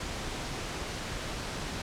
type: noise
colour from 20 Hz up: pink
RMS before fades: -36 dBFS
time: 0-1.82 s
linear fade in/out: 5 ms
effects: low-pass 7000 Hz 12 dB/octave